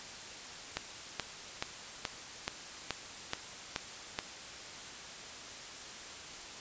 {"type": "click train", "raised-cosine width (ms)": 0.2, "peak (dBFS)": -15, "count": 9, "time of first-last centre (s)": [0.77, 4.189], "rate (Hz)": 2.34, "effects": ["white hiss -46 dBFS RMS until 6.6 s", "resampled to 16000 Hz"]}